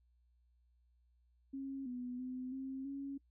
sine tone with pitch steps, 271.2 / 247.8 / 254.9 / 265.9 / 276.7 Hz, C#4 / B3 / C4 / C4 / C#4, -38 / +6 / -45 / +28 / -3 cents, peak -40 dBFS, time 1.53-3.18 s, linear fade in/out 10 ms, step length 330 ms, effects noise-tail reverb RT60 0.1 s tail -24 dB re dry + added 60 Hz sine -69 dBFS peak until 3.3 s

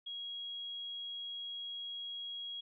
sine tone, 3300 Hz, G#7, 12 cents flat, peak -40 dBFS, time 0.06-2.61 s, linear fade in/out 10 ms, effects none

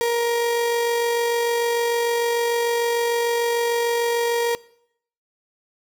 35% pulse tone with amplitude modulation, 470.5 Hz, A#4, 16 cents sharp, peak -16 dBFS, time 0.01-4.55 s, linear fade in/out 0 ms, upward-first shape sine, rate 46.7 Hz, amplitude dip 25%, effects noise-tail reverb RT60 0.7 s tail -22 dB re dry

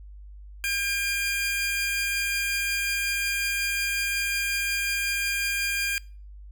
sawtooth tone pair together, 1606.5 / 2407 Hz, G6 / D7, +42 / +42 cents, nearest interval perfect fifth, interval 700 cents, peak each -26 / -23 dBFS, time 0.64-5.98 s, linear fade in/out 0 ms, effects noise-tail reverb RT60 0.4 s tail -25 dB re dry + added 50 Hz sine -41 dBFS peak until 6.51 s

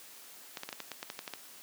clicks, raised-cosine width 0.2 ms, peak -21 dBFS, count 11, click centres 0.572 / 0.634 / 0.69 / 0.728 / 0.803 / 0.917 / 1.029 / 1.101 / 1.191 / 1.278 / 1.337 s, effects white hiss -52 dBFS RMS until 1.62 s + high-pass 200 Hz 12 dB/octave

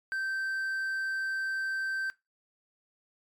triangle tone, 1557 Hz, G6, 12 cents flat, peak -28 dBFS, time 0.12-2.1 s, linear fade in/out 0 ms, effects noise-tail reverb RT60 0.2 s tail -19 dB re dry + MP3 96 kbps

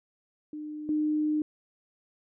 sine tone pair in turn, 302.4 / 304.1 Hz, D#4 / D#4, -49 / -40 cents, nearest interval unison, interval 9 cents, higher second, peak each -35 / -24 dBFS, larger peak second, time 0.53-0.89 / 0.89-1.42 s, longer second, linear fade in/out 2 ms, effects none

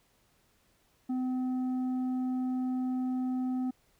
triangle tone with tanh clipping, 255.1 Hz, C4, 44 cents flat, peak -30 dBFS, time 1.09-3.71 s, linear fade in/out 10 ms, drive 10 dB, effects pink hiss -69 dBFS RMS until 3.99 s

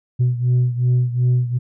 sine beating tone pair, 123.47 / 126.17 Hz, B2 / B2, 0 / +37 cents, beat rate 2.7 Hz, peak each -14 / -18 dBFS, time 0.19-1.59 s, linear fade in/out 20 ms, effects tanh soft clip ceiling -11 dBFS

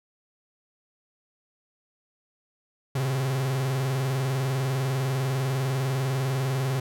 45% pulse tone with vibrato, 132.2 Hz, C3, 18 cents sharp, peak -24 dBFS, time 2.95-6.8 s, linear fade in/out 5 ms, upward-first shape square, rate 20 Hz, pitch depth 84 cents each way, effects none

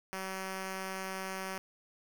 5% pulse tone, 190.1 Hz, F#3, 47 cents sharp, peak -26 dBFS, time 0.13-1.58 s, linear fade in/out 0 ms, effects 9-bit

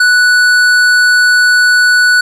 sine tone with hard clipping, 1480 Hz, F#6, in tune, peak -7 dBFS, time 0-2.21 s, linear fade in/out 5 ms, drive 11 dB, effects none

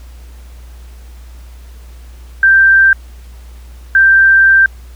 sine tone bursts at uneven times, 1571 Hz, G6, 3 cents sharp, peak -4 dBFS, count 2, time 2.43-2.93 / 3.95-4.66 s, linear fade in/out 2 ms, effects added 60 Hz sine -31 dBFS peak until 4.95 s + pink hiss -46 dBFS RMS until 4.95 s

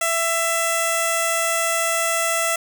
5% pulse tone with notch filter, 666 Hz, E5, 18 cents sharp, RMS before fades -21 dBFS, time 0.01-2.56 s, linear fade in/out 5 ms, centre 4400 Hz, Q 0.68, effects none

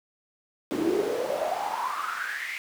brown noise with high-pass filter sweep, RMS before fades -29 dBFS, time 0.71-2.58 s, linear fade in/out 0 ms, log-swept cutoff 290 to 2200 Hz, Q 8.6, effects none

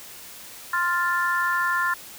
sine chord, F major, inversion second, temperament equal, 1046.5 / 1396.9 / 1760 Hz, C6 / F6 / A6, 0 / 0 / 0 cents, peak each -25 dBFS, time 0.73-1.94 s, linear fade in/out 5 ms, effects white hiss -42 dBFS RMS until 2.18 s

